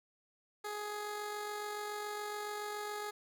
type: tone with amplitude modulation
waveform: 15% pulse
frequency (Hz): 417.6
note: G#4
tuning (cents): +10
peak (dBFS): -31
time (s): 0.64-3.11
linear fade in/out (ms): 10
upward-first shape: sine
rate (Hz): 47.1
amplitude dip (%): 30
effects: none